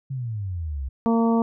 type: exponential sweep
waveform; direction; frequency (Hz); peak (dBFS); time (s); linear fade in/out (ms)
sine; down; 138.59 to 63.2; -26; 0.1-0.89; 10
type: harmonic tone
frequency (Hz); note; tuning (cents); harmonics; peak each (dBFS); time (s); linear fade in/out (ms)
229.2; A#3; -29; 1 / 2 / 3 / 4 / 5; -18 / -25 / -29 / -29 / -33; 1.06-1.42; 0
effects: none